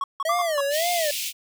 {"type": "tone bursts", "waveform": "triangle", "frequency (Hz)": 1108.7, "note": "C#6", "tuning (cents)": 0, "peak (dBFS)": -21, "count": 4, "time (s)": [0.01, 0.606], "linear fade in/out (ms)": 2, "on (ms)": 29, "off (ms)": 160}
{"type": "tone with vibrato", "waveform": "square", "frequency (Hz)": 628, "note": "D#5", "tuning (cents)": 16, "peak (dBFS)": -23, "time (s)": [0.25, 1.11], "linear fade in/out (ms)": 5, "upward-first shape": "sine", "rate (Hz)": 1.9, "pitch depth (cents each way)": 210}
{"type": "tone with exponential decay", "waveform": "sine", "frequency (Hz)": 1174.7, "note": "D6", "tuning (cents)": 0, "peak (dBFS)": -19, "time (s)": [0.29, 0.7], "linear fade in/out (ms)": 5, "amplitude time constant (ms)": 88}
{"type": "high-pass noise", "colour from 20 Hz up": "pink", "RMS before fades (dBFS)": -29, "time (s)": [0.7, 1.33], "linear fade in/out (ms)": 50, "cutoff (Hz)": 2400, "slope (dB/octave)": 48}
{"effects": []}